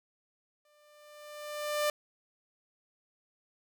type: tone with exponential growth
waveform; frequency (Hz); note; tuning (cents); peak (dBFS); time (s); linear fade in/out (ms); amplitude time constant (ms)
sawtooth; 595; D5; +22; -22; 0.65-1.9; 2; 270
effects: none